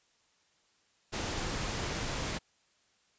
pink noise, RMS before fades -35 dBFS, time 1.12-2.39 s, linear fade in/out 20 ms, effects white hiss -70 dBFS RMS until 3.18 s + resampled to 16000 Hz

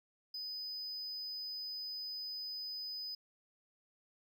triangle tone, 5000 Hz, D#8, 8 cents sharp, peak -39 dBFS, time 0.34-3.15 s, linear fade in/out 5 ms, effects none

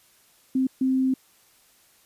sine tone bursts at uneven times, 261.6 Hz, C4, in tune, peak -19 dBFS, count 2, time 0.55-0.67 / 0.81-1.14 s, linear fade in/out 5 ms, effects white hiss -59 dBFS RMS until 2.05 s + resampled to 32000 Hz

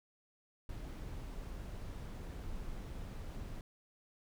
brown noise, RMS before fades -44 dBFS, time 0.69-3.61 s, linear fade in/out 2 ms, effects none

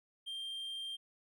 triangle tone, 3178 Hz, G7, 23 cents sharp, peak -38 dBFS, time 0.26-0.97 s, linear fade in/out 20 ms, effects none

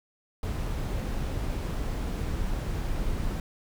brown noise, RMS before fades -30 dBFS, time 0.43-3.4 s, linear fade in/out 2 ms, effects none

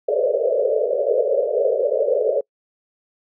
white band-pass noise, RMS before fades -19 dBFS, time 0.08-2.41 s, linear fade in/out 10 ms, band 420 to 610 Hz, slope 96 dB/octave, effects noise-tail reverb RT60 0.1 s tail -26 dB re dry

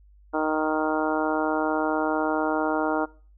harmonic tone, 155.56 Hz, D#3, in tune, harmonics 2 / 3 / 4 / 5 / 6 / 7 / 8 / 9, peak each -27 / -30 / -29 / -30 / -31 / -36 / -36 / -33 dBFS, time 0.33-3.06 s, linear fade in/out 20 ms, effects noise-tail reverb RT60 0.4 s tail -22 dB re dry + added 50 Hz sine -51 dBFS peak until 3.37 s

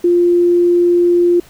sine tone, 349.4 Hz, F4, 1 cent sharp, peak -8 dBFS, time 0.04-1.4 s, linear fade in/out 5 ms, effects pink hiss -44 dBFS RMS until 1.49 s

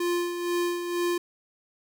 square tone with tremolo, 349.2 Hz, F4, in tune, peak -24 dBFS, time 0-1.18 s, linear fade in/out 5 ms, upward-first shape sine, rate 2.1 Hz, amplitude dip 55%, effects none

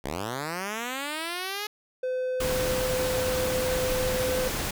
5% pulse linear sweep, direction up, 60.8 to 424.8 Hz, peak -19 dBFS, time 0.04-1.67 s, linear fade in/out 5 ms
triangle tone, 510 Hz, C5, 44 cents flat, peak -24 dBFS, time 2.03-4.48 s, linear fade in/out 5 ms
pink noise, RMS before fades -30 dBFS, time 2.4-4.71 s, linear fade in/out 5 ms
effects none

